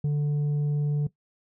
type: tone with tanh clipping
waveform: sine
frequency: 146.83 Hz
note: D3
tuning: in tune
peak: -23 dBFS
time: 0.04-1.07 s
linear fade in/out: 5 ms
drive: 4 dB
effects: noise-tail reverb RT60 0.1 s tail -17 dB re dry